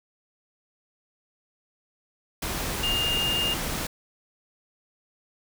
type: tone in noise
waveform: sine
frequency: 2822 Hz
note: F7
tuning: 17 cents sharp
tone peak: -24 dBFS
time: 2.83-3.54 s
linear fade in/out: 5 ms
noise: pink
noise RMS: -30 dBFS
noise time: 2.42-3.87 s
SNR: +3 dB
effects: none